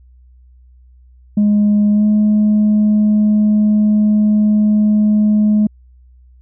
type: tone with pitch glide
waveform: sine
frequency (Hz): 207.7 to 211.3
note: G#3 to G#3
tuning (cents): 0 to +30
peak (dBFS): -7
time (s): 1.37-5.67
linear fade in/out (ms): 5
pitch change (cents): +30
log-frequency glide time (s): 1.92-2.05
effects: tanh soft clip ceiling -7 dBFS + added 62 Hz sine -42 dBFS peak until 6.41 s